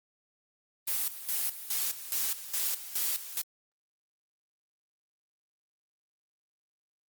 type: noise with tremolo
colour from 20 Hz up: blue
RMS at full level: -30 dBFS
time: 0.87-3.42 s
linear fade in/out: 10 ms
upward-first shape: square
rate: 2.4 Hz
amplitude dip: 75%
effects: Opus 32 kbps